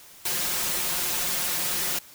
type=noise with comb filter; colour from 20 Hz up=white; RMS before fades=-27 dBFS; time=0.25-1.99 s; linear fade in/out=5 ms; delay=5.6 ms; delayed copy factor=+0.85; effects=white hiss -49 dBFS RMS until 2.14 s